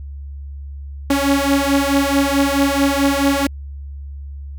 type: beating tone pair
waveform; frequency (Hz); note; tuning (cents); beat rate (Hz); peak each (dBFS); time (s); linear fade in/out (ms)
sawtooth; 276.3 / 280.9; C#4 / C#4; -6 / +23; 4.6; -13; 1.1-3.47; 5
effects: added 70 Hz sine -28 dBFS peak until 4.58 s